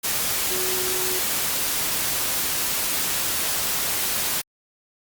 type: tone in noise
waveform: sine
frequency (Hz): 370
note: F#4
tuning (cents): 0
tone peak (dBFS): -30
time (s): 0.5-1.2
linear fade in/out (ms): 20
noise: white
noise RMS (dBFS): -24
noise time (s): 0.03-4.42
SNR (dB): -9
effects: Opus 48 kbps